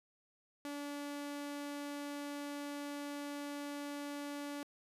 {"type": "tone", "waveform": "sawtooth", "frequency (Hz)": 288, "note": "D4", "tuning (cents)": -34, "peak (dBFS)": -37, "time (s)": [0.65, 4.63], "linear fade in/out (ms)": 0, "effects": ["resampled to 32000 Hz"]}